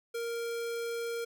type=tone; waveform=square; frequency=466.2 Hz; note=A#4; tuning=in tune; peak=-34 dBFS; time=0.14-1.25 s; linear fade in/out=10 ms; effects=none